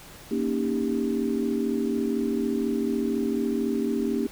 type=chord; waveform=sine; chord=Eb dominant seventh; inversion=second; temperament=equal with one note detuned; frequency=233.1 / 277.2 / 311.1 / 396.8 Hz; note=Bb3 / Db4 / Eb4 / G4; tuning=0 / 0 / 0 / +21 cents; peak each=-27 / -29 / -31 / -29 dBFS; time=0.31-4.27 s; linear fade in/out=5 ms; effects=pink hiss -46 dBFS RMS until 4.31 s